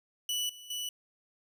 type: tone with level steps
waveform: sawtooth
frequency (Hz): 2960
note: F#7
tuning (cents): 0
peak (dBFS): -27 / -44 / -31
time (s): 0.29-0.89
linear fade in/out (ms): 2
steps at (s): 0.49 / 0.7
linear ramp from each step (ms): 5
effects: none